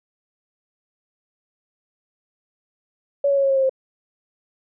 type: tone with pitch steps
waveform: sine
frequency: 564 / 557.8 / 551.8 / 545.7 / 539.8 / 533.9 / 528.1 Hz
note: C#5 / C#5 / C#5 / C#5 / C#5 / C5 / C5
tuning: +30 / +11 / -8 / -27 / -46 / +35 / +16 cents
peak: -15 dBFS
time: 3.24-3.695 s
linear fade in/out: 5 ms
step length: 65 ms
effects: none